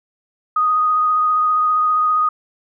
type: tone with vibrato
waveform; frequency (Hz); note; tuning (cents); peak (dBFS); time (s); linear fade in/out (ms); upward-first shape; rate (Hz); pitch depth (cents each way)
sine; 1244; D#6; -1; -13; 0.56-2.29; 5; triangle; 15; 17
effects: none